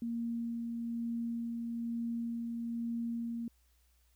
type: tone with tremolo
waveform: sine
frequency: 233.1 Hz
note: A#3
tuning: in tune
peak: -33 dBFS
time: 0.02-3.48 s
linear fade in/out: 2 ms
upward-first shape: sine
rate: 1.1 Hz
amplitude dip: 25%
effects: added 60 Hz sine -67 dBFS peak until 4.15 s + white hiss -74 dBFS RMS until 4.15 s